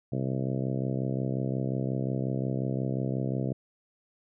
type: harmonic tone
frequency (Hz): 65.6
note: C2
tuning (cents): +5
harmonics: 2 / 3 / 4 / 5 / 6 / 7 / 8 / 9 / 10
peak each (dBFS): -30 / -34 / -36 / -38 / -40 / -41 / -42 / -43 / -44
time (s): 0.12-3.53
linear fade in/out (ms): 5
effects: none